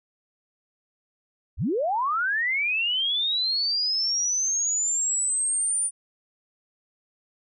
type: linear sweep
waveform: sine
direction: up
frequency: 38.32 to 9397 Hz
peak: -22 dBFS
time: 1.57-5.91 s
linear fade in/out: 50 ms
effects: none